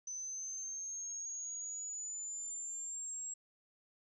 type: exponential sweep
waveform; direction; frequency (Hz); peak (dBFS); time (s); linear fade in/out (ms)
sine; up; 6070 to 7620; -40; 0.07-3.34; 5
effects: none